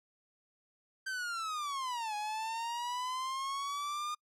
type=linear two-way sweep; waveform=45% pulse; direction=down then up; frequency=1568 to 830.6 to 1219 Hz; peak=-35 dBFS; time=1.06-4.15 s; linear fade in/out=10 ms; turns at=2.15 s; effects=noise-tail reverb RT60 0.1 s tail -26 dB re dry + low-pass 9000 Hz 12 dB/octave